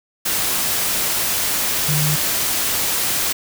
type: tone in noise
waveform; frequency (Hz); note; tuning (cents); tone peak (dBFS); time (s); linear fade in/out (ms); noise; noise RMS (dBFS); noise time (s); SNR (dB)
sine; 150; D3; +37; -18; 1.88-2.16; 10; white; -20; 0.25-3.33; -1
effects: none